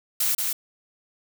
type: noise with echo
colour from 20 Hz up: blue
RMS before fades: -23 dBFS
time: 0.2-0.35 s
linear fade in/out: 5 ms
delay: 180 ms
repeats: 1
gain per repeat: -3 dB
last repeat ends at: 0.53 s
effects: none